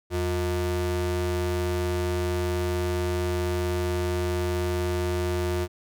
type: ring-modulated tone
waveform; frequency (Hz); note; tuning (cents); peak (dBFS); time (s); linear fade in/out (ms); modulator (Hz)
square; 136.1; C#3; -31; -22; 0.1-5.68; 50; 220
effects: none